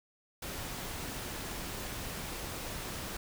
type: noise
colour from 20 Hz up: pink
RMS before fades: -40 dBFS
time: 0.42-3.17 s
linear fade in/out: 5 ms
effects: none